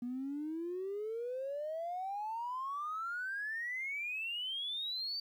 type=exponential sweep; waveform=triangle; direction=up; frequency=238.6 to 4643 Hz; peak=-33 dBFS; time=0.02-5.2 s; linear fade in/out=5 ms; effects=tanh soft clip ceiling -34 dBFS + 12-bit